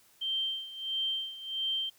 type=tone with tremolo; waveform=sine; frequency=3140 Hz; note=G7; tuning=2 cents sharp; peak=-28 dBFS; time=0.21-1.9 s; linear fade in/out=10 ms; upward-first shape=sine; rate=1.5 Hz; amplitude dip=80%; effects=white hiss -63 dBFS RMS until 1.98 s